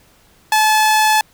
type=tone; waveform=sawtooth; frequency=863 Hz; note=A5; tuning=34 cents flat; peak=-7 dBFS; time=0.52-1.21 s; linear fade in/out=2 ms; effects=pink hiss -52 dBFS RMS until 1.33 s